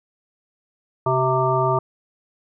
harmonic tone with a mistuned harmonic, 130.81 Hz, C3, in tune, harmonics 1 / 3 / 5 / 7 / 9, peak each -23 / -23 / -23 / -23 / -23 dBFS, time 1.06-1.79 s, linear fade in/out 5 ms, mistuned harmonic 3, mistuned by -36 cents, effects none

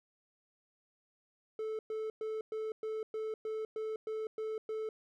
triangle tone bursts, 436.9 Hz, A4, 12 cents flat, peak -33 dBFS, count 11, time 1.59-4.89 s, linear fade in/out 2 ms, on 200 ms, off 110 ms, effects none

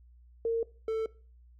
sine / triangle tone pair in turn, 458.2 / 443.9 Hz, A#4 / A4, -30 / +15 cents, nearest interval minor second, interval 55 cents, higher first, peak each -26 dBFS, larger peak neither, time 0.45-0.63 / 0.88-1.06 s, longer neither, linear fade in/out 2 ms, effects noise-tail reverb RT60 0.4 s tail -21 dB re dry + added 60 Hz sine -54 dBFS peak until 1.59 s

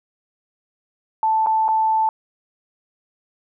sine tone with dropouts, 880 Hz, A5, in tune, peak -15 dBFS, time 1.23-2.09 s, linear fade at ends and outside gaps 1 ms, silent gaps 1.462-1.469 / 1.681-1.687 s, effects none

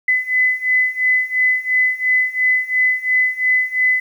sine beating tone pair, 2012 / 2014.9 Hz, B6 / B6, +32 / +34 cents, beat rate 2.9 Hz, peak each -18 / -16 dBFS, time 0.08-4 s, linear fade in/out 5 ms, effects 8-bit

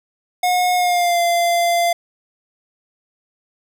square tone with pitch glide, 723 to 689.6 Hz, F#5 to F5, -40 to -22 cents, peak -15 dBFS, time 0.43-1.93 s, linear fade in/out 5 ms, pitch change -82 cents, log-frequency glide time 0.75-1.2 s, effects none

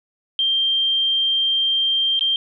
sine tone with dropouts, 3170 Hz, G7, 19 cents sharp, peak -16 dBFS, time 0.39-2.36 s, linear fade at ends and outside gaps 1 ms, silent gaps 2.193-2.209 s, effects none

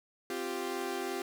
sawtooth chord, C suspended fourth, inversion none, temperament equal, 261.6 / 349.2 / 392 Hz, C4 / F4 / G4, 0 / 0 / 0 cents, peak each -38 / -34 / -33 dBFS, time 0.3-1.22 s, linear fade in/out 2 ms, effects none

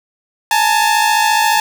sawtooth tone pair together, 846 / 900.5 Hz, G#5 / A5, +32 / +40 cents, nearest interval minor second, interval 108 cents, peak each -10 dBFS, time 0.51-1.6 s, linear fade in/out 2 ms, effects none

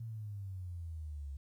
sine exponential sweep, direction down, 116.54 to 68 Hz, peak -40 dBFS, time 0-1.37 s, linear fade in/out 5 ms, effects 12-bit

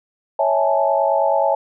sine chord, A major seventh, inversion first, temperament equal with one note detuned, 554.4 / 652.8 / 830.6 / 880 Hz, C#5 / E5 / G#5 / A5, 0 / -17 / 0 / 0 cents, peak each -19 / -19 / -21 / -21 dBFS, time 0.39-1.55 s, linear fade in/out 5 ms, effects none

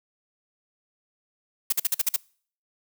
blue noise bursts, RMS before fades -22 dBFS, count 7, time 1.7-2.163 s, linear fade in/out 5 ms, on 25 ms, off 48 ms, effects noise-tail reverb RT60 0.5 s tail -25 dB re dry

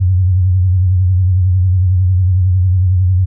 sine tone with vibrato, 91.9 Hz, F#2, 11 cents flat, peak -8 dBFS, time 0-3.26 s, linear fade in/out 20 ms, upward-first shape triangle, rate 11 Hz, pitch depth 89 cents each way, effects none

